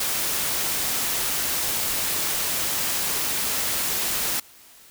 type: noise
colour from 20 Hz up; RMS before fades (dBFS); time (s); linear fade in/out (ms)
white; -25; 0-4.4; 5
effects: white hiss -50 dBFS RMS until 4.9 s